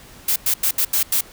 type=noise bursts at uneven times; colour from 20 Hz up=blue; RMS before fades=-18 dBFS; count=6; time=0.28-0.36 / 0.46-0.54 / 0.63-0.71 / 0.78-0.85 / 0.93-1.03 / 1.12-1.21 s; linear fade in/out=5 ms; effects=pink hiss -44 dBFS RMS until 1.32 s